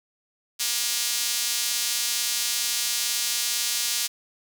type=tone with high-pass filter; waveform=sawtooth; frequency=237.8 Hz; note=A#3; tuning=35 cents sharp; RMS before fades=-26 dBFS; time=0.59-4.08 s; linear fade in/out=20 ms; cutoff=4600 Hz; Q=0.94; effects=none